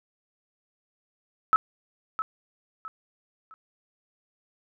sine tone with echo, 1300 Hz, E6, 24 cents flat, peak -15 dBFS, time 1.53-1.56 s, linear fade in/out 0 ms, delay 660 ms, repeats 3, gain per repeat -10 dB, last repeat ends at 3.54 s, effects none

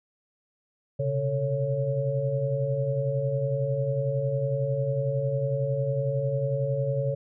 sine tone cluster, 126 / 137 / 444.9 / 555 Hz, B2 / C#3 / A4 / C#5, +35 / -20 / +19 / +2 cents, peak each -34 / -27 / -34 / -28 dBFS, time 0.99-7.15 s, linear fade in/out 10 ms, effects none

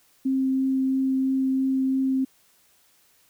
sine tone with vibrato, 264.8 Hz, C4, 21 cents sharp, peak -20 dBFS, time 0.25-2.25 s, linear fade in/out 10 ms, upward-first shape triangle, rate 3 Hz, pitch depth 8 cents each way, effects white hiss -61 dBFS RMS until 3.29 s

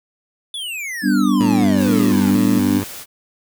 square exponential sweep, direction down, 3520 to 264.6 Hz, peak -25 dBFS, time 0.54-2.31 s, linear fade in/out 2 ms
sine chord, G major, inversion none, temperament equal, 196 / 246.9 / 293.7 Hz, G3 / B3 / D4, 0 / 0 / 0 cents, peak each -17 dBFS, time 1.02-2.82 s, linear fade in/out 50 ms
15% pulse tone with vibrato, 104.8 Hz, G#2, 16 cents sharp, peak -15 dBFS, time 1.4-2.84 s, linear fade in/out 5 ms, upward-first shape square, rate 2.1 Hz, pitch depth 110 cents each way
white noise, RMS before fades -33 dBFS, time 1.76-3.06 s, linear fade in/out 50 ms
effects none

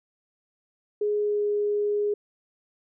sine tone with pitch glide, 417 to 413.9 Hz, G#4 to G#4, +7 to -6 cents, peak -22 dBFS, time 1.01-2.14 s, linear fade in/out 5 ms, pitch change -13 cents, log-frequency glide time 1.19-1.44 s, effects none

